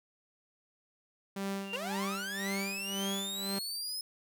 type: tone with tremolo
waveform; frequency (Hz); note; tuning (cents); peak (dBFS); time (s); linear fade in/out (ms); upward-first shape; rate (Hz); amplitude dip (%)
sawtooth; 196.4; G3; +4; -29; 1.36-3.59; 5; sine; 1.9; 75
type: tone with exponential growth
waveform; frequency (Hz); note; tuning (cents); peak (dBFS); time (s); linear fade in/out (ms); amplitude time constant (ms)
sine; 2780; F7; -9; -31; 1.55-1.76; 1; 44
type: linear sweep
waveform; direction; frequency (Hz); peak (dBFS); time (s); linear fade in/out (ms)
sawtooth; up; 450 to 5160; -33; 1.73-4.01; 2
effects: none